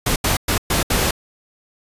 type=noise bursts at uneven times; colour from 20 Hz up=pink; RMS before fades=-18 dBFS; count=5; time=0.06-0.16 / 0.24-0.37 / 0.48-0.58 / 0.7-0.83 / 0.9-1.11 s; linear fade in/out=5 ms; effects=resampled to 32000 Hz